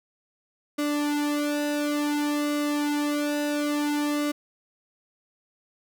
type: tone with flanger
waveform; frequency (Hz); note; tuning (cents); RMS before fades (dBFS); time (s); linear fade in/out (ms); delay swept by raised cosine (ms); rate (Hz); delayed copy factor
sawtooth; 293.7; D4; 0; -26; 0.78-4.32; 10; 1.2 to 2.5; 0.57; -0.9
effects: none